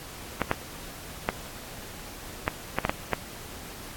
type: clicks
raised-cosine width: 0.5 ms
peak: -7 dBFS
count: 8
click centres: 0.417 / 0.514 / 1.289 / 2.479 / 2.786 / 2.851 / 2.895 / 3.133 s
effects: pink hiss -42 dBFS RMS until 3.96 s + AAC 64 kbps

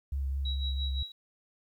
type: tone with vibrato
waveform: sine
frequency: 68.2 Hz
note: C#2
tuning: 28 cents flat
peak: -29 dBFS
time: 0.12-1.03 s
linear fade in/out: 5 ms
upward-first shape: triangle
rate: 4.7 Hz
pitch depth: 28 cents each way
type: tone with tremolo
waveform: sine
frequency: 3877 Hz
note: B7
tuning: 33 cents flat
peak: -34 dBFS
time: 0.45-1.12 s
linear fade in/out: 5 ms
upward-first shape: sine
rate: 5.8 Hz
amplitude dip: 75%
effects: 11-bit

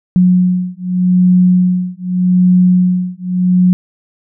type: beating tone pair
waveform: sine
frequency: 181 / 181.83 Hz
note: F#3 / F#3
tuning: -38 / -30 cents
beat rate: 0.83 Hz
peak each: -11 dBFS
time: 0.16-3.73 s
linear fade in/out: 0 ms
effects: none

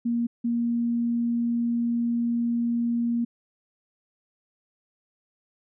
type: tone pair in turn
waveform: sine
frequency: 235.6 / 235.6 Hz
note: A#3 / A#3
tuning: +19 / +19 cents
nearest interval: unison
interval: 0 cents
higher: neither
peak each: -22 dBFS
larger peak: neither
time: 0.05-0.27 / 0.44-3.25 s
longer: second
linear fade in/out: 10 ms
effects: none

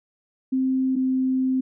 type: tone pair in turn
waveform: sine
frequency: 261.6 / 260.1 Hz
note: C4 / C4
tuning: 0 / -10 cents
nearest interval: unison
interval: 10 cents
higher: first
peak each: -19 / -19 dBFS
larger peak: neither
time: 0.52-0.96 / 0.96-1.61 s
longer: second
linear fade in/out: 10 ms
effects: none

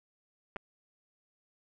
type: clicks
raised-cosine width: 0.5 ms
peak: -23 dBFS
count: 2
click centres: 0.561 / 0.566 s
effects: none

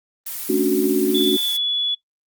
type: noise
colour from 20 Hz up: blue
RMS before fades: -29 dBFS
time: 0.26-1.57 s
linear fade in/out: 5 ms
type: chord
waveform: sine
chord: D major seventh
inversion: second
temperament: equal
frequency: 220 / 277.2 / 293.7 / 370 Hz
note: A3 / C#4 / D4 / F#4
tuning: 0 / 0 / 0 / 0 cents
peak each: -24 / -22 / -21 / -18 dBFS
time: 0.49-1.37 s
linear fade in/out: 10 ms
type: tone with pitch glide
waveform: sine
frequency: 3461 to 3415 Hz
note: A7 to G#7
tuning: -29 to +48 cents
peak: -19 dBFS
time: 1.14-1.95 s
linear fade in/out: 10 ms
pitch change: -23 cents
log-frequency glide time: 1.43-1.55 s
effects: noise-tail reverb RT60 0.1 s tail -20 dB re dry + Opus 24 kbps

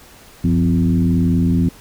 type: tone with frequency modulation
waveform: sine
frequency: 174.61 Hz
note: F3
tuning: in tune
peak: -12 dBFS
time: 0.44-1.69 s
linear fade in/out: 5 ms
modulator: 81.1 Hz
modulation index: 1.2
effects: pink hiss -44 dBFS RMS until 1.8 s

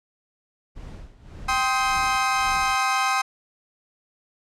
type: noise with tremolo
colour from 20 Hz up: brown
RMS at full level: -37 dBFS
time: 0.75-2.76 s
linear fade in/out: 20 ms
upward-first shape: sine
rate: 1.8 Hz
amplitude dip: 80%
type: chord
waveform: 30% pulse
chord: C minor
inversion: second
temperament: equal with one note detuned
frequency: 784 / 1046.5 / 1264.1 Hz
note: G5 / C6 / Eb6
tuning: 0 / 0 / +27 cents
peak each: -22 dBFS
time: 1.48-3.22 s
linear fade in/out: 10 ms
effects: low-pass 8000 Hz 12 dB/octave

